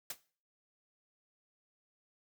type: noise with exponential decay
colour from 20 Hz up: white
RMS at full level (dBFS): -34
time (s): 0.1-0.18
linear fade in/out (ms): 5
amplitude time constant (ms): 16
effects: noise-tail reverb RT60 0.4 s tail -17 dB re dry